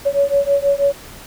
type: beating tone pair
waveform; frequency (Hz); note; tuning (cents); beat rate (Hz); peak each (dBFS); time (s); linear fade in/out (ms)
sine; 559 / 565.2; C#5 / C#5; +14 / +34; 6.2; -16; 0.05-0.93; 20
effects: pink hiss -38 dBFS RMS until 1.26 s